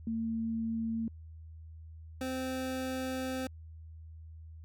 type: tone pair in turn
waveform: sine / 25% pulse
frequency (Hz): 226 / 259.8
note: A3 / C4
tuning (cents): +47 / -12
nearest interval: major second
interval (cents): 241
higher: second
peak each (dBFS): -31 / -30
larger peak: second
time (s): 0.07-1.08 / 2.21-3.47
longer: second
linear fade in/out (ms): 2
effects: added 80 Hz sine -46 dBFS peak until 4.64 s